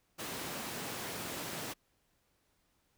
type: high-pass noise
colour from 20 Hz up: pink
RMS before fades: -41 dBFS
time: 0.18-1.74 s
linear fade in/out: 20 ms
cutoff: 150 Hz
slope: 12 dB/octave
effects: pink hiss -75 dBFS RMS until 2.97 s